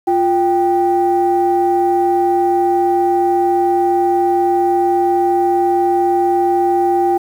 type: tone pair together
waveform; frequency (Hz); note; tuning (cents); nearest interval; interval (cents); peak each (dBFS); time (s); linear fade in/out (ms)
sine; 350 / 785.7; F4 / G5; +4 / +4; octave + major second; 1400; -13; 0.07-7.18; 10
effects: tanh soft clip ceiling -5 dBFS + 7-bit